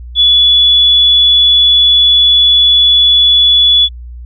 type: tone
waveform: sine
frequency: 3420 Hz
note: A7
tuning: 50 cents flat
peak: -4 dBFS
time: 0.15-3.89 s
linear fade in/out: 50 ms
effects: added 60 Hz sine -25 dBFS peak until 4.25 s